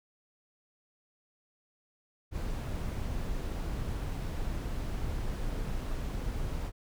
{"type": "noise", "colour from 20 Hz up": "brown", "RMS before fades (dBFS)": -34, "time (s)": [2.31, 6.72], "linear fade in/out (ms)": 50, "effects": []}